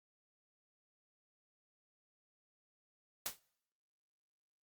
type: noise with exponential decay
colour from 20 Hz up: white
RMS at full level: -35 dBFS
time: 3.26-3.39 s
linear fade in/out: 0 ms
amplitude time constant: 28 ms
effects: noise-tail reverb RT60 0.8 s tail -26 dB re dry + Opus 48 kbps